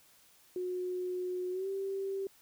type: tone with pitch glide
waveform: sine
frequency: 363.4 to 389.5 Hz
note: F#4 to G4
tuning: -31 to -11 cents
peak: -33 dBFS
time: 0.56-2.27 s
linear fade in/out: 2 ms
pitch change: +120 cents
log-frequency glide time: 1.51-1.68 s
effects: white hiss -63 dBFS RMS until 2.41 s